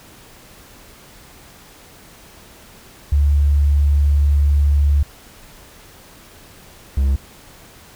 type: tone pair in turn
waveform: sine / triangle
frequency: 72 / 67.84 Hz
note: D2 / C#2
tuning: -34 / -37 cents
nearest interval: minor second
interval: 103 cents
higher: first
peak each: -11 dBFS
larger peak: neither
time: 3.12-5.03 / 6.97-7.16 s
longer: first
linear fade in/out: 5 ms
effects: pink hiss -44 dBFS RMS until 7.95 s